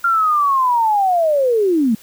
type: linear sweep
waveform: sine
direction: down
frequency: 1396.9 to 207.7 Hz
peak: -12 dBFS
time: 0.04-1.95 s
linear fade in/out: 5 ms
effects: white hiss -45 dBFS RMS until 2.02 s